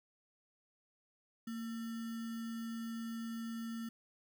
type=tone with sample-and-hold; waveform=sine; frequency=229 Hz; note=A#3; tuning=31 cents flat; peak=-39 dBFS; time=1.47-3.89 s; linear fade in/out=5 ms; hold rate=1575 Hz; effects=none